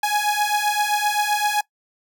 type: beating tone pair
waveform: sawtooth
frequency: 830.6 / 838.3 Hz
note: G#5 / G#5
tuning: 0 / +16 cents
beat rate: 7.7 Hz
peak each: -18 dBFS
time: 0.03-1.61 s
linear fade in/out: 5 ms
effects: noise-tail reverb RT60 0.1 s tail -21 dB re dry